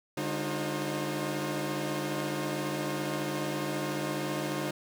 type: tone cluster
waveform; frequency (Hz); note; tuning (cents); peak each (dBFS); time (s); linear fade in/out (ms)
sawtooth; 146.8 / 204.4 / 308.2 / 357.4 / 534; D3 / G#3 / D#4 / F4 / C5; 0 / -27 / -16 / +40 / +35; -33 / -36 / -31 / -34 / -35; 0.17-4.71; 5
effects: none